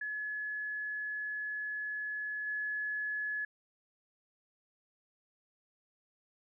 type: tone with level steps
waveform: sine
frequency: 1703 Hz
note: G#6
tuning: 43 cents sharp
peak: -35 / -33 dBFS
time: 0.01-3.45 s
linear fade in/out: 5 ms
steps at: 2.46 s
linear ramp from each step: 20 ms
effects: none